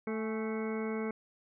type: harmonic tone with a mistuned harmonic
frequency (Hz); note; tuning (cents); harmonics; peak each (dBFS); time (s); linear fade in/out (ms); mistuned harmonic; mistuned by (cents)
220; A3; 0; 1 / 2 / 3 / 4 / 5 / 6 / 7 / 9 / 10; -35 / -36 / -48 / -48 / -48 / -49 / -50 / -52 / -47; 0.07-1.11; 2; 4; -59
effects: none